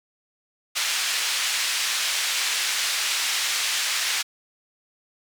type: band-pass noise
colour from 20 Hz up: pink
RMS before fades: -25 dBFS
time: 0.75-4.23 s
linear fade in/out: 20 ms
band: 2100 to 7800 Hz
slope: 12 dB/octave
effects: none